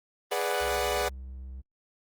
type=chord; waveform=sawtooth; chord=G# half-diminished seventh; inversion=none; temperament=equal; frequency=415.3 / 493.9 / 587.3 / 740 Hz; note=G#4 / B4 / D5 / F#5; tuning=0 / 0 / 0 / 0 cents; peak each=-28 dBFS; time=0.31-1.09 s; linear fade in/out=10 ms
type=tone; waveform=triangle; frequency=64.9 Hz; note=C2; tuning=13 cents flat; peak=-36 dBFS; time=0.6-1.62 s; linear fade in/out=20 ms
effects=Opus 24 kbps